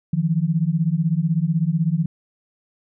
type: beating tone pair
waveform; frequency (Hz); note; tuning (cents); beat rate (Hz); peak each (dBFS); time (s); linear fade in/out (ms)
sine; 155.56 / 171.56; D#3 / F3; 0 / -31; 16; -20; 0.13-2.06; 5
effects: none